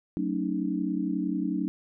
sine chord, D# half-diminished seventh, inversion first, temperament just, 186.68 / 224 / 280 / 311.1 Hz, F#3 / A3 / C#4 / D#4, +16 / +31 / +18 / 0 cents, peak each -31 / -34 / -31 / -31 dBFS, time 0.17-1.68 s, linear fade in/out 0 ms, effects none

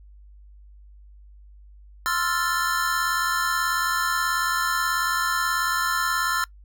square chord, F major seventh, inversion second, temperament equal, 1046.5 / 1318.5 / 1396.9 / 1760 Hz, C6 / E6 / F6 / A6, 0 / 0 / 0 / 0 cents, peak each -30 / -28 / -27 / -29 dBFS, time 2.06-6.44 s, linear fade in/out 0 ms, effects noise-tail reverb RT60 0.1 s tail -22 dB re dry + added 50 Hz sine -45 dBFS peak until 6.64 s

